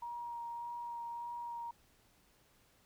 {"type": "tone with vibrato", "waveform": "sine", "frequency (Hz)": 945, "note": "A#5", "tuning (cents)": 23, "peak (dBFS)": -40, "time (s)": [0.02, 1.71], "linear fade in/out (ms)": 5, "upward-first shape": "sine", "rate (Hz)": 1.7, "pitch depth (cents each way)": 12, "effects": ["pink hiss -69 dBFS RMS until 2.85 s"]}